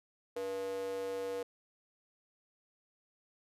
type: tone with high-pass filter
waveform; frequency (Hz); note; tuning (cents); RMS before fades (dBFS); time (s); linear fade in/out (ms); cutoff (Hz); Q
square; 96.6; G2; -25; -38; 0.36-1.43; 5; 450; 7.8
effects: resampled to 32000 Hz